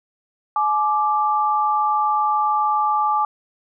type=tone pair together; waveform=sine; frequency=850 / 1177.2 Hz; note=G#5 / D6; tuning=+40 / +4 cents; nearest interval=tritone; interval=564 cents; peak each=-19 dBFS; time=0.56-3.25 s; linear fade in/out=2 ms; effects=none